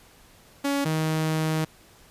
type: tone pair in turn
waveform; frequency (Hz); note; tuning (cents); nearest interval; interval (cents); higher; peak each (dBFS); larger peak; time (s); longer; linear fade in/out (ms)
sawtooth; 280.9 / 157.65; C#4 / D#3; +23 / +23; minor seventh; 1000; first; -19; neither; 0.64-0.85 / 0.85-1.65; second; 10
effects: pink hiss -54 dBFS RMS until 2.1 s + resampled to 32000 Hz